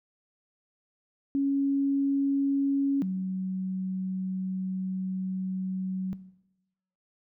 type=tone pair in turn; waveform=sine; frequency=277.2 / 187.6 Hz; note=C#4 / F#3; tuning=0 / +24 cents; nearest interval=perfect fifth; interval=676 cents; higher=first; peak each=-23 / -27 dBFS; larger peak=first; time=1.35-3.02 / 3.02-6.13 s; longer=second; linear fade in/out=0 ms; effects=noise-tail reverb RT60 0.9 s tail -17 dB re dry